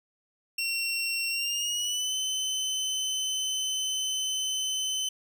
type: tone with pitch glide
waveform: 25% pulse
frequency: 2729 to 3046 Hz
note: F7 to F#7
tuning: -41 to +50 cents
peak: -24 dBFS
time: 0.58-5.09 s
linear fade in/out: 5 ms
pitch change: +191 cents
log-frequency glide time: 1.3-2.14 s
effects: none